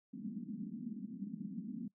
pink band-pass noise, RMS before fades -44 dBFS, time 0.13-1.88 s, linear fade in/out 5 ms, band 190 to 250 Hz, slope 48 dB/octave, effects noise-tail reverb RT60 0.1 s tail -23 dB re dry

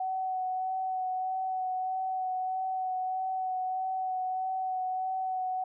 sine tone with vibrato, 749 Hz, F#5, 21 cents sharp, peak -29 dBFS, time 0-5.64 s, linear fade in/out 5 ms, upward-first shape sine, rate 1.6 Hz, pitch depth 15 cents each way, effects none

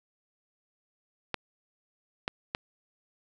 clicks, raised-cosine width 0.3 ms, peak -13 dBFS, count 3, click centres 1.343 / 2.279 / 2.549 s, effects none

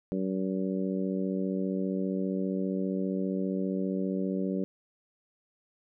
harmonic tone, 95 Hz, F#2, 46 cents sharp, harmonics 2 / 3 / 4 / 5 / 6, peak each -30 / -34 / -36 / -38 / -40 dBFS, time 0.12-4.64 s, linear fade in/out 0 ms, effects none

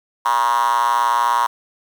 5% pulse tone with high-pass filter, 119.8 Hz, A#2, 48 cents sharp, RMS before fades -17 dBFS, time 0.25-1.47 s, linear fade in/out 10 ms, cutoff 1000 Hz, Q 9.8, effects 7-bit

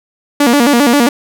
sawtooth tone with vibrato, 261.6 Hz, C4, in tune, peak -3 dBFS, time 0.4-1.09 s, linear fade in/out 5 ms, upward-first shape square, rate 7.5 Hz, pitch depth 170 cents each way, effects none

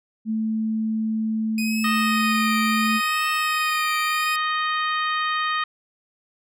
sine tone, 220 Hz, A3, in tune, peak -21 dBFS, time 0.25-3.01 s, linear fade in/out 50 ms
sawtooth tone with vibrato, 2490 Hz, D#7, 1 cent sharp, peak -24 dBFS, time 1.58-4.36 s, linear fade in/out 2 ms, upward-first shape triangle, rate 0.73 Hz, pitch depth 98 cents each way
harmonic tone, 621 Hz, D#5, 3 cents flat, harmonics 2 / 3 / 4 / 5 / 6 / 7, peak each -23 / -27 / -33 / -33 / -35 / -40 dBFS, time 1.84-5.64 s, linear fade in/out 5 ms
effects none

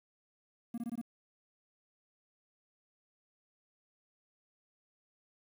triangle tone bursts, 234.4 Hz, A#3, 10 cents sharp, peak -33 dBFS, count 5, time 0.74-1.015 s, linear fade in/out 5 ms, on 39 ms, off 20 ms, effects 10-bit

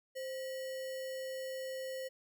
sine tone with sample-and-hold, 524 Hz, C5, 2 cents sharp, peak -38 dBFS, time 0.15-2.09 s, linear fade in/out 20 ms, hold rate 2450 Hz, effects none

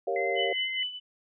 sine chord, G half-diminished seventh, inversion none, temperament equal, 392 / 466.2 / 554.4 / 698.5 Hz, G4 / Bb4 / Db5 / F5, 0 / 0 / 0 / 0 cents, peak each -32 dBFS, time 0.07-0.53 s, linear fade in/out 5 ms
sine tone with vibrato, 2053 Hz, C7, 33 cents flat, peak -31 dBFS, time 0.16-0.83 s, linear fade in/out 2 ms, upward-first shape triangle, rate 2.4 Hz, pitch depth 15 cents each way
sine tone with tremolo, 2990 Hz, F#7, 17 cents sharp, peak -27 dBFS, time 0.35-1 s, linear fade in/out 50 ms, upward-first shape sine, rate 4.8 Hz, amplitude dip 75%
effects none

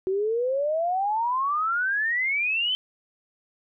sine exponential sweep, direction up, 370 to 3103 Hz, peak -22 dBFS, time 0.07-2.75 s, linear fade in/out 0 ms, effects none

